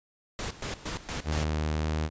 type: noise with tremolo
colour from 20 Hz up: pink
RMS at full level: -34 dBFS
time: 0.39-1.44 s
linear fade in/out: 0 ms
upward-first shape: square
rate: 4.3 Hz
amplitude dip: 80%
type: tone with pitch glide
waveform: sawtooth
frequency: 76.9 to 77.66 Hz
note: D#2 to D#2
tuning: -20 to -3 cents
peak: -23 dBFS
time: 1.24-2.1 s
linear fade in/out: 50 ms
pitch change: +17 cents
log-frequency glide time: 1.76-1.85 s
effects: resampled to 16000 Hz